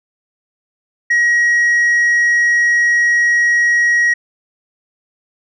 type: tone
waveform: sine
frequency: 1900 Hz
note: A#6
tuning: 33 cents sharp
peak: -7 dBFS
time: 1.1-4.14 s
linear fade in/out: 10 ms
effects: tanh soft clip ceiling -9 dBFS